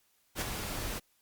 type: noise with ADSR envelope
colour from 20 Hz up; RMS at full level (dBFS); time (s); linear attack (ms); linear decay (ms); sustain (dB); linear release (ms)
pink; -31; 0.35-1; 62; 19; -6; 22
effects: white hiss -71 dBFS RMS until 1.21 s + Opus 48 kbps